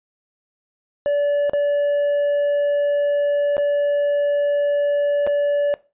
triangle tone with dropouts, 577 Hz, D5, 31 cents flat, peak -14 dBFS, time 1.06-5.74 s, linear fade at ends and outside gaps 0 ms, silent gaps 1.496-1.534 / 3.568-3.58 / 5.266-5.273 s, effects noise-tail reverb RT60 0.3 s tail -19 dB re dry + resampled to 8000 Hz

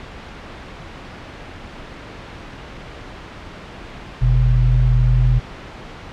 sine tone pair together, 46.69 / 124.5 Hz, F#1 / B2, +16 / +14 cents, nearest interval octave + perfect fourth, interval 1698 cents, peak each -14 dBFS, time 4.21-5.4 s, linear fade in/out 20 ms, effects pink hiss -35 dBFS RMS until 6.12 s + low-pass 3000 Hz 12 dB/octave

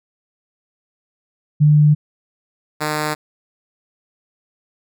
sine / 5% pulse tone pair in turn, 149.6 / 152.13 Hz, D3 / D#3, +32 / -39 cents, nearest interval unison, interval 29 cents, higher second, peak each -8 dBFS, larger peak neither, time 1.6-1.95 / 2.8-3.15 s, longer neither, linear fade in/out 20 ms, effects none

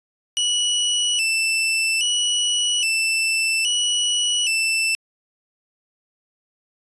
sawtooth tone with vibrato, 2794 Hz, F7, in tune, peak -15 dBFS, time 0.37-4.95 s, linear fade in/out 0 ms, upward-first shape square, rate 0.61 Hz, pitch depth 86 cents each way, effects resampled to 24000 Hz

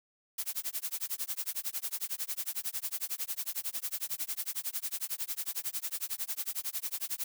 blue noise with tremolo, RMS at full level -33 dBFS, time 0.38-7.24 s, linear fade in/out 5 ms, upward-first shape sine, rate 11 Hz, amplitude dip 100%, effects none

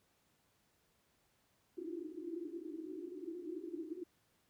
pink band-pass noise, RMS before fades -45 dBFS, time 1.77-4.04 s, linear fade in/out 10 ms, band 310 to 360 Hz, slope 96 dB/octave, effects pink hiss -75 dBFS RMS until 4.49 s + high-pass 60 Hz 12 dB/octave

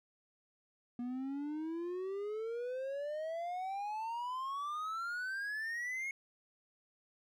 triangle exponential sweep, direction up, 239.4 to 2184 Hz, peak -35 dBFS, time 0.99-6.11 s, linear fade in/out 2 ms, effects none

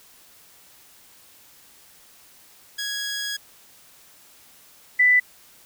15% pulse / sine tone pair in turn, 1661.2 / 1989 Hz, G#6 / B6, 0 / +12 cents, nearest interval minor third, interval 312 cents, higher second, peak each -20 / -13 dBFS, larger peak second, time 2.78-3.37 / 4.99-5.2 s, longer first, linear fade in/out 10 ms, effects white hiss -52 dBFS RMS until 5.65 s

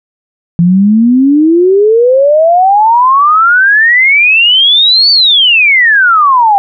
sine exponential two-way sweep, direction up then down, 167.9 to 4585 to 779 Hz, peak -3 dBFS, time 0.59-6.58 s, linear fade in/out 0 ms, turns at 5.11 s, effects none

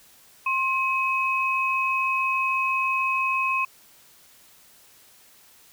sine tone pair together, 1062.2 / 2544 Hz, C6 / D#7, +26 / +38 cents, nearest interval octave + minor third, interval 1512 cents, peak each -24 dBFS, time 0.46-3.65 s, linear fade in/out 5 ms, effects white hiss -54 dBFS RMS until 5.72 s

